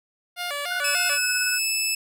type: tone with vibrato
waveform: 10% pulse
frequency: 638 Hz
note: D#5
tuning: 43 cents sharp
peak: -19 dBFS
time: 0.36-1.19 s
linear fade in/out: 50 ms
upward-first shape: square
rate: 3.4 Hz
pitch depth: 180 cents each way
type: tone with tremolo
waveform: sine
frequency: 1480 Hz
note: F#6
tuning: in tune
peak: -24 dBFS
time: 0.7-1.59 s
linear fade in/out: 20 ms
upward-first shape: sine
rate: 17 Hz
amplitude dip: 50%
type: tone with pitch glide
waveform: 15% pulse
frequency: 2594 to 2618 Hz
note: E7 to E7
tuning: -28 to -13 cents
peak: -15 dBFS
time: 0.84-1.95 s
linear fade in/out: 5 ms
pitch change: +15 cents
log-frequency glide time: 1.38-1.75 s
effects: none